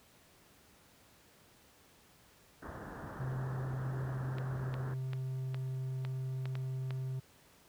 pink low-pass noise, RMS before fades -45 dBFS, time 2.62-4.94 s, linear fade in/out 5 ms, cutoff 1800 Hz, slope 96 dB/octave
triangle tone, 130.81 Hz, C3, in tune, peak -33 dBFS, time 3.19-7.2 s, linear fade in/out 10 ms
clicks, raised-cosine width 0.3 ms, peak -28 dBFS, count 8, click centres 4.384 / 4.741 / 5.133 / 5.545 / 6.05 / 6.456 / 6.554 / 6.907 s
effects pink hiss -63 dBFS RMS until 7.68 s + high-pass 60 Hz 12 dB/octave

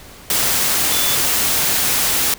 sine tone in noise, 3477 Hz, A7, 21 cents flat, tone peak -23 dBFS, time 0.92-1.15 s, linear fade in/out 2 ms, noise white, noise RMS -17 dBFS, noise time 0.3-2.34 s, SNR -9 dB, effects pink hiss -40 dBFS RMS until 2.38 s

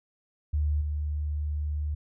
sine tone with level steps, 74.6 Hz, D2, 28 cents sharp, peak -23 / -27 dBFS, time 0.53-1.95 s, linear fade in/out 10 ms, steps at 0.81 s, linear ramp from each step 5 ms, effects none

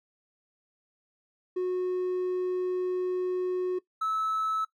triangle tone pair in turn, 365.4 / 1302.1 Hz, F#4 / E6, -22 / -22 cents, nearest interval octave + minor seventh, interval 2200 cents, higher second, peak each -23 dBFS, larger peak neither, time 1.56-3.79 / 4.01-4.65 s, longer first, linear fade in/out 10 ms, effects noise-tail reverb RT60 0.1 s tail -20 dB re dry + tanh soft clip ceiling -22 dBFS

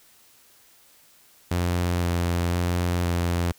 sawtooth tone with vibrato, 87.31 Hz, F2, in tune, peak -18 dBFS, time 1.51-3.52 s, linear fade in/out 5 ms, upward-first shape square, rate 0.98 Hz, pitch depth 13 cents each way, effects white hiss -56 dBFS RMS until 3.58 s

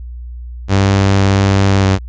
sawtooth tone with pitch glide, 98 to 95.87 Hz, G2 to G2, 0 to -38 cents, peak -5 dBFS, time 0.68-1.99 s, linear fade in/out 50 ms, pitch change -38 cents, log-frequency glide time 1.8-1.86 s, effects added 60 Hz sine -25 dBFS peak until 2.08 s + resampled to 16000 Hz

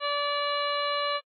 harmonic tone, 578 Hz, D5, 28 cents flat, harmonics 1 / 2 / 3 / 4 / 5 / 6 / 7, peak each -31 / -29 / -37 / -38 / -36 / -43 / -35 dBFS, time 0-1.21 s, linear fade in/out 50 ms, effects AAC 32 kbps

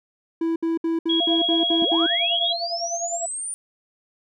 triangle tone bursts, 329.6 Hz, E4, in tune, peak -18 dBFS, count 8, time 0.41-2.065 s, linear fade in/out 5 ms, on 150 ms, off 65 ms
sine tone, 3309 Hz, G#7, 7 cents flat, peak -20 dBFS, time 1.09-2.53 s, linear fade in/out 10 ms
sine tone with tremolo, 684 Hz, F5, 36 cents flat, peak -23 dBFS, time 1.2-3.26 s, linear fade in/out 5 ms, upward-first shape sine, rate 9.9 Hz, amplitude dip 85%
sine linear sweep, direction up, 210 to 9397 Hz, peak -27 dBFS, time 1.82-3.54 s, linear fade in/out 0 ms
effects none

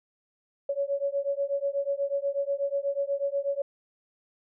sine beating tone pair, 556 / 564.2 Hz, C#5 / C#5, +5 / +30 cents, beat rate 8.2 Hz, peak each -29 / -29 dBFS, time 0.69-3.62 s, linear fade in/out 5 ms, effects none

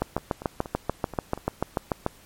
two click trains, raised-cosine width 1 ms, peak -22 / -9 dBFS, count 6 / 15, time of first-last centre 0.18-1.376 / 0.02-2.064 s, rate 4.18 / 6.85 Hz, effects pink hiss -53 dBFS RMS until 2.25 s + MP3 64 kbps

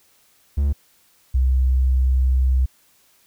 triangle / sine tone pair in turn, 70.8 / 64.52 Hz, C#2 / C2, +37 / -24 cents, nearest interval major second, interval 161 cents, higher first, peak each -14 dBFS, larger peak neither, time 0.57-0.73 / 1.34-2.66 s, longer second, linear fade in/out 10 ms, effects white hiss -58 dBFS RMS until 3.26 s

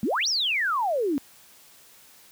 sine exponential two-way sweep, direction up then down, 192 to 5920 to 262.7 Hz, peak -22 dBFS, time 0.03-1.18 s, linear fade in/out 0 ms, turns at 0.28 s, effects white hiss -53 dBFS RMS until 2.31 s + high-pass 60 Hz 12 dB/octave

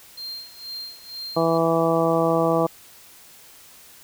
triangle tone with tremolo, 4186 Hz, C8, in tune, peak -29 dBFS, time 0.17-1.58 s, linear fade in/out 10 ms, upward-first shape sine, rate 2.1 Hz, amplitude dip 85%
harmonic tone, 164.81 Hz, E3, in tune, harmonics 1 / 2 / 3 / 4 / 5 / 6 / 7, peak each -26 / -24 / -22 / -23 / -28 / -31 / -27 dBFS, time 1.36-2.67 s, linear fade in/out 10 ms
effects white hiss -48 dBFS RMS until 4.03 s

